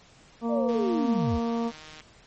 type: harmonic tone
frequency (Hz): 232.1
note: A#3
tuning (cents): -7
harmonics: 1 / 2 / 3 / 4 / 5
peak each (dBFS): -26 / -32 / -36 / -38 / -40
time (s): 0.41-1.72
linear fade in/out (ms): 50
type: linear sweep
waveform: sine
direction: down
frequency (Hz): 621 to 51.91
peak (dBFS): -25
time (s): 0.48-1.4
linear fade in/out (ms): 50
type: click train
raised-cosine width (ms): 0.2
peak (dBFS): -28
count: 205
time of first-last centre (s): 0.69-2.006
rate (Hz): 155
effects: pink hiss -55 dBFS RMS until 2.26 s + MP3 32 kbps